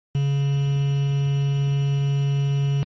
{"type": "tone with quantisation", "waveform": "triangle", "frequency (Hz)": 140, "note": "C#3", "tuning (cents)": 18, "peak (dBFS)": -16, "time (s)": [0.15, 2.83], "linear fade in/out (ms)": 0, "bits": 6, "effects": ["low-pass 5000 Hz 12 dB/octave", "MP3 32 kbps"]}